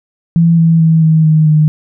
sine tone with pitch steps, 167.3 / 164.43 / 161.6 / 158.82 / 156.1 / 153.41 Hz, E3 / E3 / E3 / D#3 / D#3 / D#3, +26 / -4 / -34 / +36 / +6 / -24 cents, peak -5 dBFS, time 0.36-1.68 s, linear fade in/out 0 ms, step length 220 ms, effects none

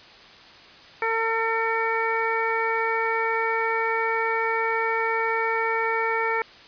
harmonic tone, 451.8 Hz, A4, 46 cents sharp, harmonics 1 / 2 / 3 / 4 / 5, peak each -27 / -27 / -29 / -29 / -29 dBFS, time 1.02-6.42 s, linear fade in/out 2 ms, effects white hiss -47 dBFS RMS until 6.67 s + resampled to 11025 Hz

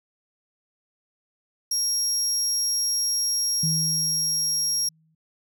30% pulse tone, 5600 Hz, F8, 4 cents sharp, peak -18 dBFS, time 1.71-4.89 s, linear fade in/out 5 ms
sine tone with exponential decay, 159.3 Hz, D#3, 41 cents sharp, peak -23 dBFS, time 3.63-5.15 s, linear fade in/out 5 ms, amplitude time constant 330 ms
effects none

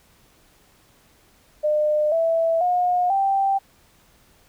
sine tone with pitch steps, 604 / 658.7 / 718.3 / 783.3 Hz, D5 / E5 / F5 / G5, +48 / -1 / +48 / -2 cents, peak -17 dBFS, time 1.63-3.59 s, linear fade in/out 20 ms, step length 490 ms, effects pink hiss -57 dBFS RMS until 4.48 s

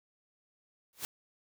white noise with exponential growth, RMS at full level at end -33 dBFS, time 0.93-1.05 s, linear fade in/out 0 ms, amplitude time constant 24 ms, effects none

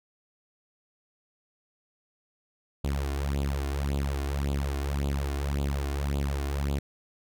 sawtooth tone with flanger, 70.1 Hz, C#2, 20 cents sharp, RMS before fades -29 dBFS, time 2.84-6.79 s, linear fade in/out 5 ms, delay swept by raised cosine 0.26 to 2.86 ms, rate 1.8 Hz, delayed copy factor +0.75, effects none

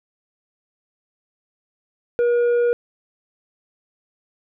sine tone with tanh clipping, 478.7 Hz, A#4, 46 cents sharp, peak -16 dBFS, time 2.19-2.73 s, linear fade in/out 0 ms, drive 5 dB, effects none

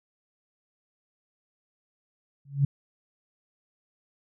sine tone with exponential growth, 140 Hz, C#3, 18 cents sharp, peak -15 dBFS, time 2.45-2.65 s, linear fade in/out 5 ms, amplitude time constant 43 ms, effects none

